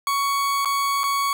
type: tone with dropouts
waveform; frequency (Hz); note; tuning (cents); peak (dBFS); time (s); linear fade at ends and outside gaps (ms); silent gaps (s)
40% pulse; 1117; C#6; +13; -19; 0.07-1.33; 1; 0.648-0.656 / 1.034-1.039
effects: none